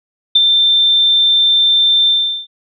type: tone with ADSR envelope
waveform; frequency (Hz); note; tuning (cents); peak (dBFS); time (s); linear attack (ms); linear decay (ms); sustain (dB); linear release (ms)
sine; 3570; A7; +24; -4; 0.35-2.47; 8; 30; -4; 390
effects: none